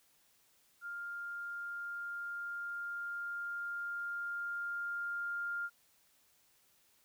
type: tone with level ramp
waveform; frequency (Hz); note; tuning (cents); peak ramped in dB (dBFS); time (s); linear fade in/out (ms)
sine; 1402; F6; +6; -40 to -35; 0.81-5.7; 50
effects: white hiss -70 dBFS RMS until 7.04 s